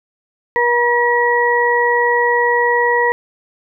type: harmonic tone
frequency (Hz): 479.7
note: A#4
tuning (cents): +50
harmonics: 1 / 2 / 4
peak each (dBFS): -16 / -16 / -16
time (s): 0.56-3.12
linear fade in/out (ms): 0
effects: none

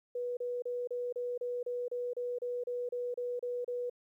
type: tone bursts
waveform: sine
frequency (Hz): 488.9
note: B4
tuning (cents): -18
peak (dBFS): -33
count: 15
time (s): 0.15-3.898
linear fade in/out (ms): 5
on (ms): 220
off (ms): 32
effects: 12-bit

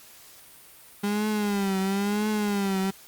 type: tone with vibrato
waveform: 35% pulse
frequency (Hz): 202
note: G#3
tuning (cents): -48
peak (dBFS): -22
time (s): 1.03-2.91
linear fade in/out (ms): 10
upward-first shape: triangle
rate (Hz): 0.99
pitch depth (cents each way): 110
effects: white hiss -50 dBFS RMS until 3.07 s + Opus 48 kbps

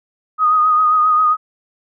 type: tone with vibrato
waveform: sine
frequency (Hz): 1244.5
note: D#6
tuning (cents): 0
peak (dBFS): -10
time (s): 0.38-1.37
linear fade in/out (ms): 50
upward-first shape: sine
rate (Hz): 7.5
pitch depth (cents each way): 31
effects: none

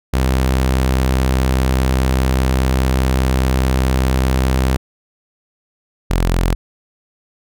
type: tone pair in turn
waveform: sawtooth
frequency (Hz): 64.9 / 43.32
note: C2 / F1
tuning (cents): -13 / -13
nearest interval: perfect fifth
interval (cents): 700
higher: first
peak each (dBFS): -9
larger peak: neither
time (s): 0.13-4.77 / 6.1-6.55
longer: first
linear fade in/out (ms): 10
effects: none

